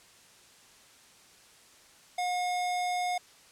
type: tone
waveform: square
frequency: 720 Hz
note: F#5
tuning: 47 cents flat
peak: -29 dBFS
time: 2.18-3.18 s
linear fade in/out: 5 ms
effects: white hiss -57 dBFS RMS until 3.51 s + low-pass 9000 Hz 12 dB/octave